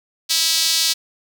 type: tone with high-pass filter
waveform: sawtooth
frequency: 325.6 Hz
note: E4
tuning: 21 cents flat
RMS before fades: -18 dBFS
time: 0.29-0.94 s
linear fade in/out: 20 ms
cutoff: 4300 Hz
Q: 2.2
effects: none